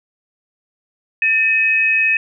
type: tone pair together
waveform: sine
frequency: 1797 / 2542 Hz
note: A6 / D#7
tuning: +36 / +36 cents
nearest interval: tritone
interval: 600 cents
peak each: -19 / -13 dBFS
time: 1.22-2.17 s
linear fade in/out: 2 ms
effects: none

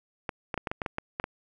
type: clicks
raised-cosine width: 0.5 ms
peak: -15 dBFS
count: 10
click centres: 0.292 / 0.542 / 0.577 / 0.672 / 0.715 / 0.818 / 0.862 / 0.984 / 1.199 / 1.241 s
effects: none

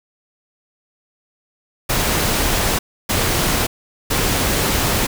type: noise bursts at uneven times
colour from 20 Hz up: pink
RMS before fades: -18 dBFS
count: 3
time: 1.89-2.79 / 3.09-3.67 / 4.1-5.07 s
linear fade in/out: 10 ms
effects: none

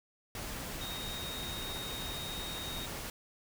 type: tone in noise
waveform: sine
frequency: 3729 Hz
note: A#7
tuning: in tune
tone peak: -41 dBFS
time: 0.81-2.86 s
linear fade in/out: 2 ms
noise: pink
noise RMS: -41 dBFS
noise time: 0.35-3.1 s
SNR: -3 dB
effects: none

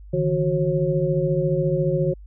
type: tone cluster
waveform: sine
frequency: 147.8 / 162.1 / 367 / 541 Hz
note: D3 / E3 / F#4 / C#5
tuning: +11 / -29 / -14 / -42 cents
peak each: -24 dBFS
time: 0.13-2.14 s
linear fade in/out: 10 ms
effects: added 50 Hz sine -39 dBFS peak until 2.26 s

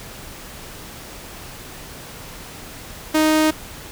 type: tone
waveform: sawtooth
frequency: 311.1 Hz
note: D#4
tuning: in tune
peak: -10 dBFS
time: 3.14-3.51 s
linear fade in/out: 10 ms
effects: pink hiss -37 dBFS RMS until 3.91 s

